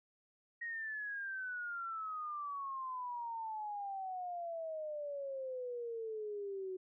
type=exponential sweep; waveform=sine; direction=down; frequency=1889 to 369.1 Hz; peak=-39 dBFS; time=0.61-6.77 s; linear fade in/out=10 ms; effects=none